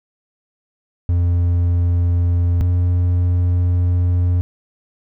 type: tone pair in turn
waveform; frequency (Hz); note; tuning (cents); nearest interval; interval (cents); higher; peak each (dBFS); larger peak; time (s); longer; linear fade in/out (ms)
triangle; 87.1 / 88.57; F2 / F2; -4 / +25; unison; 29; second; -11; neither; 1.09-2.61 / 2.61-4.41; second; 0
effects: none